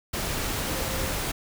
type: tone in noise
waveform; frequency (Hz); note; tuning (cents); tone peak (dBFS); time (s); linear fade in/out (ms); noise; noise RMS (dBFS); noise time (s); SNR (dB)
sine; 526; C5; +9; -36; 0.67-1.12; 10; pink; -29; 0.13-1.32; -10
effects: none